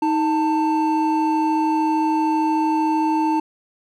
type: tone pair together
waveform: triangle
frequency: 314.7 / 891 Hz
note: D#4 / A5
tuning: +20 / +22 cents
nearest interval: octave + tritone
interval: 1802 cents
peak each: -17 / -18 dBFS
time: 0.02-3.4 s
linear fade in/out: 5 ms
effects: none